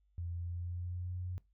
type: tone with pitch glide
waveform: sine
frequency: 86 to 90.43 Hz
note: F2 to F#2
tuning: -26 to -39 cents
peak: -37 dBFS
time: 0.18-1.38 s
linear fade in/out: 0 ms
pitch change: +87 cents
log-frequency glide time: 0.34-1.2 s
effects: noise-tail reverb RT60 0.2 s tail -20 dB re dry + added 50 Hz sine -69 dBFS peak until 1.53 s